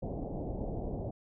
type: low-pass noise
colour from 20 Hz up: pink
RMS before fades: -37 dBFS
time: 0.02-1.11 s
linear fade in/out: 10 ms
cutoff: 750 Hz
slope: 48 dB/octave
effects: none